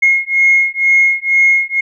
sine beating tone pair, 2154 / 2156.1 Hz, C7 / C#7, +50 / -49 cents, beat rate 2.1 Hz, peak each -11 dBFS, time 0.02-1.81 s, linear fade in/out 10 ms, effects tanh soft clip ceiling -1 dBFS

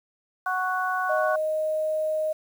harmonic tone, 370 Hz, F#4, in tune, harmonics 2 / 3 / 4, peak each -28 / -28 / -28 dBFS, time 0.46-1.36 s, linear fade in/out 5 ms
sine tone, 622.3 Hz, D#5, in tune, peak -23 dBFS, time 1.09-2.33 s, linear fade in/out 10 ms
effects 8-bit

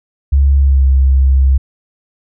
sine tone with pitch glide, 69.3 to 66.75 Hz, C#2 to C2, 0 to +35 cents, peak -6 dBFS, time 0.32-1.58 s, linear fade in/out 10 ms, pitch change -65 cents, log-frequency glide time 0.59-0.85 s, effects none

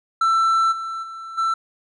triangle tone with level steps, 1335 Hz, E6, 22 cents sharp, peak -13 / -24 / -30 / -16 dBFS, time 0.21-1.54 s, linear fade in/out 5 ms, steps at 0.71 / 1.02 / 1.37 s, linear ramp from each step 20 ms, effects resampled to 24000 Hz

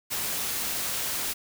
white noise, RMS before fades -30 dBFS, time 0.1-1.34 s, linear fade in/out 20 ms, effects none

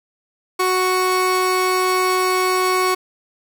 35% pulse tone pair together, 370 / 1108.7 Hz, F#4 / C#6, 0 / 0 cents, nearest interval octave + perfect fifth, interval 1900 cents, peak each -17 dBFS, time 0.59-2.95 s, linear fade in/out 10 ms, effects none

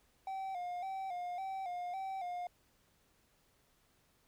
triangle tone with vibrato, 740 Hz, F#5, in tune, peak -36 dBFS, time 0.27-2.47 s, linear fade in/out 2 ms, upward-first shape square, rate 1.8 Hz, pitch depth 69 cents each way, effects pink hiss -72 dBFS RMS until 4.27 s

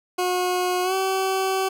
20% pulse tone with pitch glide, 362.2 to 381.7 Hz, F#4 to G4, -37 to -46 cents, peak -16 dBFS, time 0.18-1.69 s, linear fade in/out 10 ms, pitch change +91 cents, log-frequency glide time 0.83-0.94 s, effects none

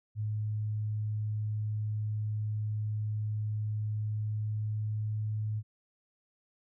sine tone with pitch glide, 106.7 to 107.38 Hz, G#2 to A2, +47 to -42 cents, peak -30 dBFS, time 0.15-5.63 s, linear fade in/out 50 ms, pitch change +11 cents, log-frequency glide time 3.89-5.39 s, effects none

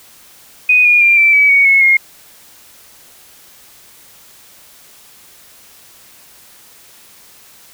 sine tone with pitch steps, 2489 / 2436 / 2385 / 2334 / 2285 / 2237 / 2189 / 2143 Hz, D#7 / D#7 / D7 / D7 / D7 / C#7 / C#7 / C7, 0 / -37 / +26 / -11 / -48 / +15 / -22 / +41 cents, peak -6 dBFS, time 0.69-1.97 s, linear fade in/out 5 ms, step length 160 ms, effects white hiss -43 dBFS RMS until 7.73 s

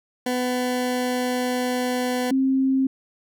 20% pulse / sine tone pair in turn, 250 / 265.7 Hz, B3 / C4, +21 / +27 cents, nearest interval minor second, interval 106 cents, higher second, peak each -17 dBFS, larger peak neither, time 0.26-2.31 / 2.31-2.87 s, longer first, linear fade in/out 5 ms, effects none

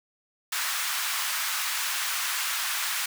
pink high-pass noise, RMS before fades -29 dBFS, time 0.52-3.06 s, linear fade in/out 5 ms, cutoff 1100 Hz, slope 24 dB/octave, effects none

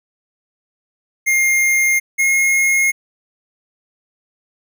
square tone pair in turn, 2122 / 2152 Hz, C7 / C7, +24 / +48 cents, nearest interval unison, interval 24 cents, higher second, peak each -13 dBFS, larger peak neither, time 1.26-2 / 2.18-2.92 s, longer neither, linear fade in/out 20 ms, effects none

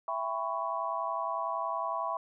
sine chord, C# half-diminished seventh, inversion first, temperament just, 665.2 / 798.3 / 997.9 / 1108.7 Hz, E5 / G5 / B5 / C#6, +16 / +31 / +18 / 0 cents, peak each -36 / -39 / -35 / -35 dBFS, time 0.08-2.17 s, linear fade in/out 2 ms, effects none

